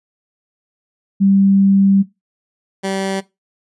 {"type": "tone pair in turn", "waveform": ["sine", "15% pulse"], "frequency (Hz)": [196, 193.3], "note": ["G3", "G3"], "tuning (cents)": [0, -24], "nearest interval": "unison", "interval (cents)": 24, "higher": "first", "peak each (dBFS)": [-9, -12], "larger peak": "first", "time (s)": [[1.2, 2.03], [2.83, 3.21]], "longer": "first", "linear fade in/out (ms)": 20, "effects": ["noise-tail reverb RT60 0.2 s tail -18 dB re dry", "resampled to 24000 Hz"]}